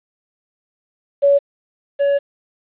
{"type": "tone pair in turn", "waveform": ["sine", "triangle"], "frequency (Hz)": [564, 564], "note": ["C#5", "C#5"], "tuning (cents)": [30, 30], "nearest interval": "unison", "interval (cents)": 0, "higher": "neither", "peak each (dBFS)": [-9, -11], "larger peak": "first", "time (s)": [[1.22, 1.39], [1.99, 2.19]], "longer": "second", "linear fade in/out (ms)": 20, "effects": ["resampled to 8000 Hz", "8-bit"]}